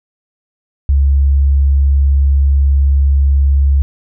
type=tone; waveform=sine; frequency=69.3 Hz; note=C#2; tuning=in tune; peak=-7 dBFS; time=0.89-3.82 s; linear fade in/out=0 ms; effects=none